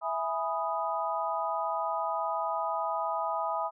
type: chord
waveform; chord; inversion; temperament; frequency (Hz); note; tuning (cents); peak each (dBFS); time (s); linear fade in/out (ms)
sine; E major seventh; none; equal; 659.3 / 830.6 / 987.8 / 1244.5; E5 / G#5 / B5 / D#6; 0 / 0 / 0 / 0; -34; 0.01-3.71; 50
effects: none